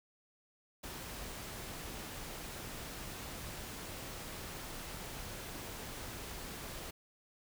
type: noise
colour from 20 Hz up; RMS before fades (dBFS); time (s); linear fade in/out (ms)
pink; -45; 0.83-6.91; 10
effects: none